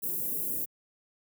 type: band-stop noise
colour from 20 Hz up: white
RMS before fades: -32 dBFS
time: 0.02-0.66 s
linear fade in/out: 20 ms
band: 440 to 11000 Hz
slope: 24 dB/octave
effects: high-pass 150 Hz 12 dB/octave